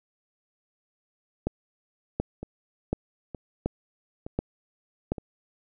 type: two click trains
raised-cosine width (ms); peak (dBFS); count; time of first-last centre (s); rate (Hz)
2; -12 / -22; 6 / 4; 1.47-5.12 / 2.43-5.182; 1.37 / 1.09
effects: none